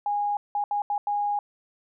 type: tone bursts at uneven times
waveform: sine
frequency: 822 Hz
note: G#5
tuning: 18 cents flat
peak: -23 dBFS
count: 5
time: 0.06-0.37 / 0.55-0.64 / 0.71-0.82 / 0.9-0.98 / 1.07-1.39 s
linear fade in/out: 2 ms
effects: none